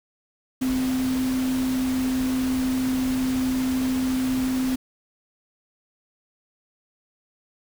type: tone in noise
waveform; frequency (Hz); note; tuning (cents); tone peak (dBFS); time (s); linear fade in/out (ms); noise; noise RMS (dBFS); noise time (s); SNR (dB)
sine; 258.2; C4; -23; -21; 0.61-4.76; 10; pink; -34; 0.61-4.76; +10
effects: none